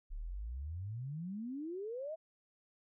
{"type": "exponential sweep", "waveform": "sine", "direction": "up", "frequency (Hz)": [33.18, 659.3], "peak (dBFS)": -39, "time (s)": [0.1, 2.16], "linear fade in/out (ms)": 20, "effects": []}